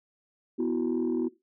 sine chord, B suspended fourth, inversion none, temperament equal, 246.9 / 329.6 / 370 Hz, B3 / E4 / F#4, 0 / 0 / 0 cents, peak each -28 dBFS, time 0.58-1.29 s, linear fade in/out 20 ms, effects noise-tail reverb RT60 0.2 s tail -17 dB re dry + tanh soft clip ceiling -20 dBFS

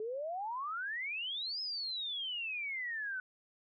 sine exponential two-way sweep, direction up then down, 420 to 5180 to 1485 Hz, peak -36 dBFS, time 0-3.2 s, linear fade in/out 2 ms, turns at 1.61 s, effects none

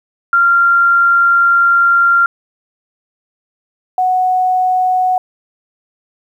sine tone pair in turn, 1385 / 738.8 Hz, F6 / F#5, -15 / -3 cents, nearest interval major seventh, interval 1088 cents, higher first, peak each -7 / -10 dBFS, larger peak first, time 0.33-2.26 / 3.98-5.18 s, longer first, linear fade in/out 2 ms, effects 8-bit

